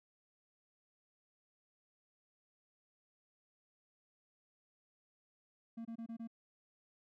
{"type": "tone bursts", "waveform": "triangle", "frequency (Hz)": 228.8, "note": "A#3", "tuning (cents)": -32, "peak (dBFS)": -40, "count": 5, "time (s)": [5.77, 6.275], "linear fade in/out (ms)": 10, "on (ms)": 81, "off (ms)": 25, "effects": []}